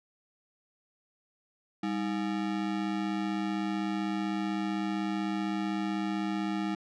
square ring-modulated tone, 257.2 Hz, C4, 30 cents flat, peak -27 dBFS, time 1.83-6.75 s, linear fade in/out 5 ms, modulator 57.9 Hz, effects low-pass 4000 Hz 12 dB/octave

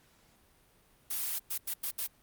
blue noise bursts at uneven times, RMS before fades -34 dBFS, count 5, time 1.1-1.39 / 1.5-1.58 / 1.67-1.74 / 1.83-1.91 / 1.98-2.07 s, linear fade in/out 10 ms, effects pink hiss -65 dBFS RMS until 2.22 s + Opus 48 kbps

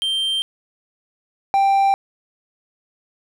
triangle tone pair in turn, 3150 / 787.5 Hz, G7 / G5, +8 / +8 cents, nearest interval 2 octaves, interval 2400 cents, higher first, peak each -17 / -11 dBFS, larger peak second, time 0.02-0.42 / 1.54-1.94 s, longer neither, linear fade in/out 0 ms, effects none

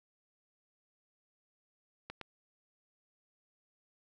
clicks, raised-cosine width 0.3 ms, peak -26 dBFS, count 2, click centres 2.1 / 2.213 s, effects none

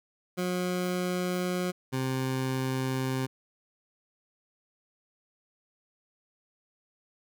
20% pulse tone pair in turn, 180.4 / 131.08 Hz, F#3 / C3, -44 / +4 cents, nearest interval tritone, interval 552 cents, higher first, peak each -23 dBFS, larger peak neither, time 0.37-1.72 / 1.92-3.27 s, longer neither, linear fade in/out 20 ms, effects none

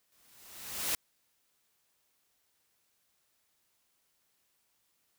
white noise with exponential growth, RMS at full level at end -30 dBFS, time 0.12-0.95 s, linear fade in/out 1 ms, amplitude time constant 180 ms, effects white hiss -75 dBFS RMS until 5.18 s

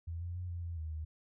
sine tone with pitch steps, 83.7 / 87 / 89.6 / 86.4 / 84.9 / 79.1 / 78.1 Hz, E2 / F2 / F2 / F2 / F2 / D#2 / D#2, +27 / -6 / +45 / -18 / -48 / +29 / +7 cents, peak -37 dBFS, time 0.07-1.05 s, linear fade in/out 10 ms, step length 140 ms, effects none

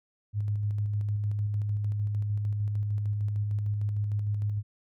sine tone with tremolo, 103.83 Hz, G#2, in tune, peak -25 dBFS, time 0.33-4.63 s, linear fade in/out 50 ms, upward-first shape square, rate 6.6 Hz, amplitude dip 25%, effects none

